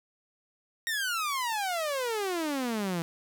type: exponential sweep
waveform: sawtooth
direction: down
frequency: 1880 to 162.7 Hz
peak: -25 dBFS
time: 0.87-3.02 s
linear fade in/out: 0 ms
effects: none